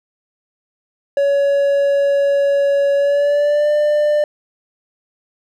triangle tone with pitch glide, 562 to 595.4 Hz, C#5 to D5, +24 to +24 cents, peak -10 dBFS, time 1.17-4.24 s, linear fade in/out 2 ms, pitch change +100 cents, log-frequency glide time 2.95-3.7 s, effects none

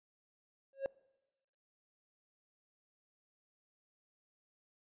triangle tone with exponential growth, 544 Hz, C#5, 33 cents flat, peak -27 dBFS, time 0.73-0.86 s, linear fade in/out 1 ms, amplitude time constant 27 ms, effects noise-tail reverb RT60 1.0 s tail -23 dB re dry + resampled to 8000 Hz

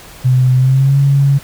sine tone with pitch glide, 127.8 to 139.37 Hz, C3 to C#3, -40 to +10 cents, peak -7 dBFS, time 0.24-1.39 s, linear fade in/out 20 ms, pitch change +150 cents, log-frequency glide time 0.56-0.97 s, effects pink hiss -36 dBFS RMS until 1.43 s

